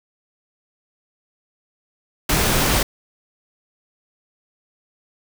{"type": "noise", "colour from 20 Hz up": "pink", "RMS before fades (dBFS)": -18, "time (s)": [2.29, 2.83], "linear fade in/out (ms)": 5, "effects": []}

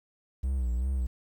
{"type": "tone with vibrato", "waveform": "triangle", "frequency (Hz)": 63, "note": "B1", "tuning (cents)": 35, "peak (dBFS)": -24, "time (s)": [0.43, 1.07], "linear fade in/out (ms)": 10, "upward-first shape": "sine", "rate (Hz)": 2.6, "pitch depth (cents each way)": 110, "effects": ["10-bit"]}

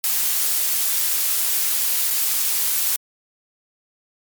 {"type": "noise with dropouts", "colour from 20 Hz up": "blue", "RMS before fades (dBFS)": -20, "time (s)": [0.04, 2.96], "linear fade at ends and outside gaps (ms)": 0, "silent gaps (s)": [2.104, 2.108], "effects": ["MP3 96 kbps"]}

